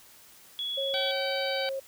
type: tone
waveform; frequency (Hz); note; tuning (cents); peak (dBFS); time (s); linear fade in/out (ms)
sine; 3369; G#7; +24; -30; 0.59-1.11; 0
type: tone with pitch glide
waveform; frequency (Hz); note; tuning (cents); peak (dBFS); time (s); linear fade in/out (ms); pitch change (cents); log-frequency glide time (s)
sine; 546 to 539.1; C#5 to C#5; -26 to -48; -30; 0.77-1.8; 10; -22; 1.41-1.67
type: harmonic tone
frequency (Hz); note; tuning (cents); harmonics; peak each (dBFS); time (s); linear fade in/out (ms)
766; G5; -40; 1 / 2 / 3 / 4 / 5 / 6; -37 / -37 / -37 / -37 / -37 / -37; 0.94-1.69; 0
effects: white hiss -54 dBFS RMS until 1.87 s